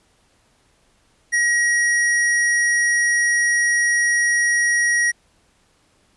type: tone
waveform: square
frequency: 1900 Hz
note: A#6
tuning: 33 cents sharp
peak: -16 dBFS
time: 1.32-5.12 s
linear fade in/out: 20 ms
effects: pink hiss -60 dBFS RMS until 6.16 s + resampled to 24000 Hz